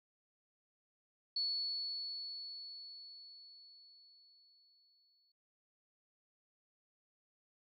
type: tone with exponential decay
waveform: sine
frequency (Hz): 4415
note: C#8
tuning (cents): -8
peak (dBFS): -33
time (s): 1.36-5.32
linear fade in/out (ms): 5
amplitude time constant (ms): 860
effects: noise-tail reverb RT60 0.9 s tail -22 dB re dry